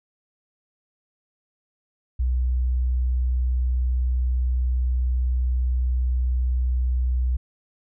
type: tone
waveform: sine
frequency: 62.4 Hz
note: B1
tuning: 19 cents sharp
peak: -19 dBFS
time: 2.19-7.37 s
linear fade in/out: 10 ms
effects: none